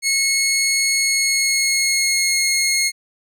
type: tone with pitch glide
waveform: 15% pulse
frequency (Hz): 2181 to 2157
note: C#7 to C#7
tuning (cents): -29 to -48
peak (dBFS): -9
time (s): 0.02-2.92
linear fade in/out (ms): 50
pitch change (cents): -19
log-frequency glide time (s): 0.95-2.43
effects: none